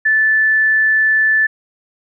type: tone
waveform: sine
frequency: 1751 Hz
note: A6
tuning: 9 cents flat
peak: -10 dBFS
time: 0.05-1.47 s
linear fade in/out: 10 ms
effects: none